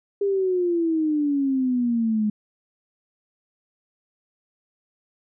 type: exponential sweep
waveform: sine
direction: down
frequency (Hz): 405.4 to 209.1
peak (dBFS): -19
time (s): 0.21-2.3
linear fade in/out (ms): 5
effects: none